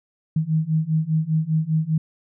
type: beating tone pair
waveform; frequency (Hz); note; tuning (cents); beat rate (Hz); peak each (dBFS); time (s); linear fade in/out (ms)
sine; 155.56 / 160.56; D#3 / E3; 0 / -45; 5; -22 / -21; 0.36-1.98; 5
effects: none